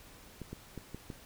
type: clicks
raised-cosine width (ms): 3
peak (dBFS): -28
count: 5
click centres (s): 0.417 / 0.53 / 0.777 / 0.946 / 1.102
effects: pink hiss -55 dBFS RMS until 1.25 s